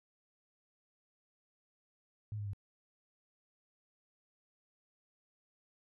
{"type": "tone with pitch steps", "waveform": "sine", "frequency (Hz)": [106.2, 103.06, 100.01], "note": ["G#2", "G#2", "G2"], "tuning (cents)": [39, -13, 35], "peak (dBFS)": -37, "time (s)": [2.32, 2.533], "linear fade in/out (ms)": 0, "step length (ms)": 71, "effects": []}